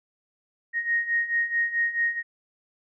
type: beating tone pair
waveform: sine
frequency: 1864.7 / 1869.3 Hz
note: A#6 / A#6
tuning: 0 / +4 cents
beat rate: 4.6 Hz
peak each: -28 / -24 dBFS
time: 0.73-2.23 s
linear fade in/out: 50 ms
effects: none